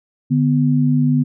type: tone pair together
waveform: sine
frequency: 147.94 / 248.8 Hz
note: D3 / B3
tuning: +13 / +13 cents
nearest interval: major sixth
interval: 900 cents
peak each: -15 dBFS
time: 0.3-1.24 s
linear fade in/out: 20 ms
effects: none